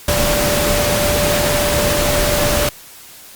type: tone in noise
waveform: sine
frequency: 587.3 Hz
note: D5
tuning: in tune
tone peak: -18 dBFS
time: 0.08-2.69 s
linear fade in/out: 2 ms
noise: pink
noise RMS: -17 dBFS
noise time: 0.08-2.69 s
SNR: -4 dB
effects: white hiss -39 dBFS RMS until 3.35 s + Opus 48 kbps